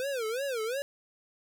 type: tone with vibrato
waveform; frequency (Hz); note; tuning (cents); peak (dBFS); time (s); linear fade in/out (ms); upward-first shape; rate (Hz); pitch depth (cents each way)
square; 495; B4; +4; -31; 0-0.82; 0; sine; 2.8; 230
effects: none